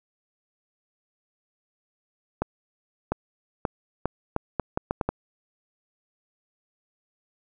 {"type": "accelerating click train", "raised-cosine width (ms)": 1, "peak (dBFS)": -10, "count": 10, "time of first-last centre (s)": [2.42, 5.09], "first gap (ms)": 700, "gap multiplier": 0.76, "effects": []}